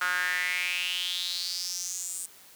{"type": "tone with high-pass filter sweep", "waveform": "sawtooth", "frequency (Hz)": 180, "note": "F#3", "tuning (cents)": -47, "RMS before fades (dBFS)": -31, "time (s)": [0.01, 2.26], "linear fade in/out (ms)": 5, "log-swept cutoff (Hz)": [1400, 8500], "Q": 5.7, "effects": ["white hiss -53 dBFS RMS until 2.55 s", "high-pass 80 Hz 12 dB/octave"]}